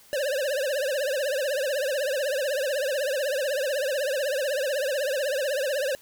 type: tone with vibrato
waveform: square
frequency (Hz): 554.4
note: C#5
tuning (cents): 0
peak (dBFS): -25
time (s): 0.13-5.95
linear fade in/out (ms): 0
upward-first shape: triangle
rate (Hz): 16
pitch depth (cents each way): 180
effects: white hiss -54 dBFS RMS until 6.01 s